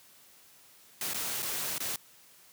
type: noise with dropouts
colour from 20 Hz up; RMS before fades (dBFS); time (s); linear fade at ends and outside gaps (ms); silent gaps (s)
white; -34; 1.01-1.96; 2; 1.135-1.144 / 1.423-1.427 / 1.782-1.803
effects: white hiss -58 dBFS RMS until 2.52 s + high-pass 80 Hz 12 dB/octave